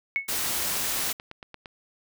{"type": "tone with exponential decay", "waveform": "sine", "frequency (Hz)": 2204, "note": "C#7", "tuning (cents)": -11, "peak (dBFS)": -19, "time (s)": [0.16, 0.31], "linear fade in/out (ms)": 0, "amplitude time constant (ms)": 31}
{"type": "noise", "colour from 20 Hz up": "white", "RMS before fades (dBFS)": -28, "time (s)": [0.28, 1.13], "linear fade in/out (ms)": 10}
{"type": "click train", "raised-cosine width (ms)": 0.3, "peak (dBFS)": -24, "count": 11, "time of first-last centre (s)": [0.51, 1.658], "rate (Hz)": 8.71}
{"effects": []}